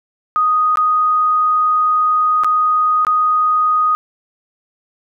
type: tone with dropouts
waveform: sine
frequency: 1244.5 Hz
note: D#6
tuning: in tune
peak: -11 dBFS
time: 0.36-3.95 s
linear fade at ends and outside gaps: 0 ms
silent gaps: 0.757-0.772 / 2.436-2.445 / 3.049-3.068 s
effects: none